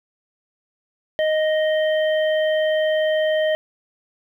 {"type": "harmonic tone", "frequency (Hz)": 622.3, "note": "D#5", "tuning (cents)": 0, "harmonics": [1, 3, 5], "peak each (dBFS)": [-17, -27, -31], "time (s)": [1.19, 3.55], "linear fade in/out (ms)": 0, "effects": ["9-bit"]}